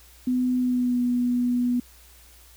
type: tone with pitch glide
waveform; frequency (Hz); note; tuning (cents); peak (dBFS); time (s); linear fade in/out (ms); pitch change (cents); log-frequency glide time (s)
sine; 251.5 to 245; B3 to B3; +32 to -14; -20; 0.27-1.8; 5; -46; 0.58-1
effects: added 60 Hz sine -52 dBFS peak until 2.56 s + white hiss -53 dBFS RMS until 2.56 s